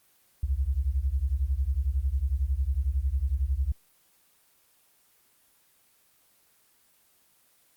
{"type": "beating tone pair", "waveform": "sine", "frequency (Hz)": [61.9, 72.9], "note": ["B1", "D2"], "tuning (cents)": [5, -12], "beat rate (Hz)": 11, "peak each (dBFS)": [-27, -27], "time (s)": [0.43, 3.72], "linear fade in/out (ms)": 5, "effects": ["white hiss -64 dBFS RMS until 7.76 s", "Opus 24 kbps"]}